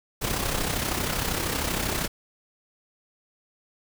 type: noise with amplitude modulation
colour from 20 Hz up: pink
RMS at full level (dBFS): -25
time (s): 0.21-2.08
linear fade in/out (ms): 20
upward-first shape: sine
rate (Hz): 32.8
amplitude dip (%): 55
effects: none